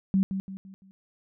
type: tone with echo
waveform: sine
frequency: 192.3 Hz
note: G3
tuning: 33 cents flat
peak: -19 dBFS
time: 0.14-0.23 s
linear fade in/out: 0 ms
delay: 170 ms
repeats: 4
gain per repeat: -8 dB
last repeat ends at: 0.91 s
effects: none